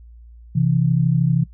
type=tone pair together; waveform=sine; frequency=131.87 / 164.81 Hz; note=C3 / E3; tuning=+14 / 0 cents; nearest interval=major third; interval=386 cents; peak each=-17 dBFS; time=0.55-1.44 s; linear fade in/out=10 ms; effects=noise-tail reverb RT60 0.1 s tail -20 dB re dry + added 58 Hz sine -40 dBFS peak until 1.53 s